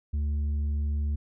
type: tone with tanh clipping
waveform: triangle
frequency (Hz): 73.42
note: D2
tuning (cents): 0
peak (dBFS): -26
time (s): 0.13-1.16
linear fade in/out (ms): 10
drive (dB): 9
effects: none